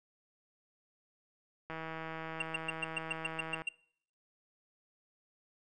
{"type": "click train", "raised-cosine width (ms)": 0.5, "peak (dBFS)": -27, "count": 310, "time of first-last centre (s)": [1.7, 3.619], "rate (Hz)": 161}
{"type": "tone bursts", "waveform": "triangle", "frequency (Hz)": 2758, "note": "F7", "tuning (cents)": -22, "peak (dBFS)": -29, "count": 10, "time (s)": [2.4, 3.69], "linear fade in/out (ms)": 5, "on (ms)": 21, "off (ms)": 120}
{"effects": ["noise-tail reverb RT60 0.6 s tail -22 dB re dry", "resampled to 22050 Hz"]}